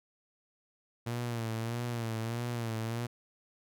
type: tone with vibrato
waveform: sawtooth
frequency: 116.2 Hz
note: A#2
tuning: 5 cents flat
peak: -29 dBFS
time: 1.06-3.07 s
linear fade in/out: 10 ms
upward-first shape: sine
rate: 1.6 Hz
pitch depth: 66 cents each way
effects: none